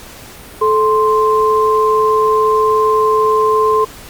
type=tone pair together; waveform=sine; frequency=434.2 / 1046.5 Hz; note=A4 / C6; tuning=-23 / 0 cents; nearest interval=octave + minor third; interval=1523 cents; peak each=-12 dBFS; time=0.61-3.85 s; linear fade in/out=10 ms; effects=pink hiss -35 dBFS RMS until 4.09 s + Opus 48 kbps